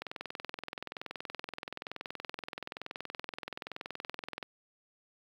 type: click train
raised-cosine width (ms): 0.3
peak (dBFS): -22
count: 94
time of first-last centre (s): 0.02-4.428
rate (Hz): 21.1
effects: high-pass 200 Hz 12 dB/octave + 9-bit